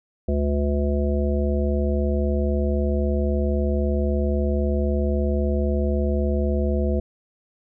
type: harmonic tone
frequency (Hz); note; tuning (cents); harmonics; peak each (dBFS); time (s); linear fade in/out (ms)
71.9; D2; -36; 1 / 3 / 5 / 7 / 9; -21 / -26 / -28 / -29 / -31; 0.28-7; 5
effects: none